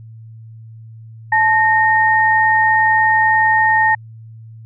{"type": "tone pair together", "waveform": "sine", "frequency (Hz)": [871, 1845.6], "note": ["A5", "A#6"], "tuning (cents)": [-18, -18], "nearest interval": "octave + minor second", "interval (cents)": 1300, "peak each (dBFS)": -13, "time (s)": [1.32, 3.95], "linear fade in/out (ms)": 5, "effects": ["added 112 Hz sine -34 dBFS peak until 4.65 s"]}